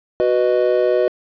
triangle chord, B major, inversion second, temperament just, 370.4 / 493.9 / 617.4 Hz, F#4 / B4 / D#5, +2 / 0 / -14 cents, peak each -16 dBFS, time 0.2-1.08 s, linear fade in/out 0 ms, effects resampled to 11025 Hz + 8-bit

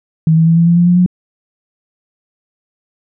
sine tone with pitch steps, 159.9 / 162.6 / 165.35 / 168.14 / 170.98 / 173.87 / 176.81 / 179.79 Hz, D#3 / E3 / E3 / E3 / F3 / F3 / F3 / F#3, +48 / -23 / +6 / +35 / -36 / -7 / +22 / -49 cents, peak -6 dBFS, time 0.27-1.062 s, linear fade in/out 2 ms, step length 99 ms, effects none

